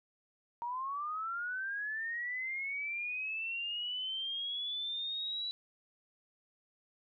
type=linear sweep; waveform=sine; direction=up; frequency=932.3 to 3951 Hz; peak=-35 dBFS; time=0.62-5.51 s; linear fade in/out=0 ms; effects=none